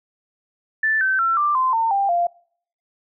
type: tone with pitch steps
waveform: sine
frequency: 1760 / 1541 / 1349.3 / 1181.5 / 1034.5 / 905.8 / 793.1 / 694.4 Hz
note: A6 / G6 / E6 / D6 / C6 / A#5 / G5 / F5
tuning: 0 / -30 / +40 / +10 / -20 / -50 / +20 / -10 cents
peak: -16 dBFS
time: 0.83-2.27 s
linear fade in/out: 5 ms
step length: 180 ms
effects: noise-tail reverb RT60 0.6 s tail -25 dB re dry